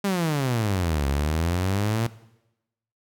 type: exponential two-way sweep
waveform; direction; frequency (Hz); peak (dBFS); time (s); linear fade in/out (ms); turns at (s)
sawtooth; down then up; 204.6 to 68 to 117.7; -18; 0.04-2.07; 5; 1.07
effects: noise-tail reverb RT60 0.9 s tail -18 dB re dry